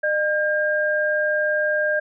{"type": "tone pair together", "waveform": "sine", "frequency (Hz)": [606.3, 1607], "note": ["D#5", "G6"], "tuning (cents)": [-45, 43], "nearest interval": "octave + perfect fourth", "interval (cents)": 1688, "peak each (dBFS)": -21, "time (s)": [0.03, 2], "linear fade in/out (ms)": 10, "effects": []}